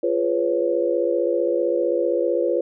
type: chord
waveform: sine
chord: C# dominant seventh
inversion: first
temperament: just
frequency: 346.5 / 415.8 / 498.9 / 554.4 Hz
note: E#4 / G#4 / B4 / C#5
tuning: -14 / +2 / +17 / 0 cents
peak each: -23 / -28 / -22 / -24 dBFS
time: 0.03-2.61 s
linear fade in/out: 5 ms
effects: none